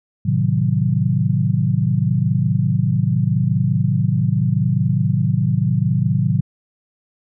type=chord; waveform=sine; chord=A diminished seventh; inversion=none; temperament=equal; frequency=110 / 130.81 / 155.56 / 185 Hz; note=A2 / C3 / Eb3 / Gb3; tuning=0 / 0 / 0 / 0 cents; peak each=-20 / -19 / -20 / -21 dBFS; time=0.25-6.41 s; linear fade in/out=10 ms; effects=none